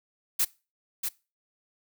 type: noise with echo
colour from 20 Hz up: blue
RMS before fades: -24 dBFS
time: 0.39-0.45 s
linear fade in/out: 10 ms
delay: 640 ms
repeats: 1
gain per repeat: -6 dB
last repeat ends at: 1.09 s
effects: noise-tail reverb RT60 0.3 s tail -22 dB re dry